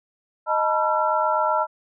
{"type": "tone cluster", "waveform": "sine", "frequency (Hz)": [622, 880, 968, 1354], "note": ["D#5", "A5", "B5", "E6"], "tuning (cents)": [-1, 0, -35, 46], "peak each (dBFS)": -24, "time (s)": [0.46, 1.67], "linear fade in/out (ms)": 50, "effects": []}